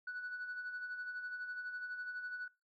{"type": "tone with tremolo", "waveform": "sine", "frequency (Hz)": 1480, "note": "F#6", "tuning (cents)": 0, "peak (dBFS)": -37, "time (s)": [0.07, 2.48], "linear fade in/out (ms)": 5, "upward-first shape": "sine", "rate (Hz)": 12, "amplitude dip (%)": 55, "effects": ["noise-tail reverb RT60 0.3 s tail -25 dB re dry", "tanh soft clip ceiling -37 dBFS"]}